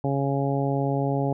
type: harmonic tone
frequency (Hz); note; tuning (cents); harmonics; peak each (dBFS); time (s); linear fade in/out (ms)
138.59; C#3; 0; 1 / 2 / 3 / 4 / 5 / 6; -25 / -28 / -30 / -31 / -32 / -33; 0.04-1.33; 2
effects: none